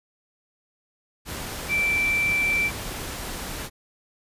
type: tone in noise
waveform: sine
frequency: 2338 Hz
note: D7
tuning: 8 cents flat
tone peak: -20 dBFS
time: 1.68-2.71 s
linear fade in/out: 50 ms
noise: pink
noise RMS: -33 dBFS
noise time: 1.25-3.7 s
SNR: +10 dB
effects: resampled to 32000 Hz